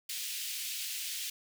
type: high-pass noise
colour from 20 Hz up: pink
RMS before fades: -38 dBFS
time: 0.09-1.3 s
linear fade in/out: 5 ms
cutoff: 2600 Hz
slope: 24 dB/octave
effects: none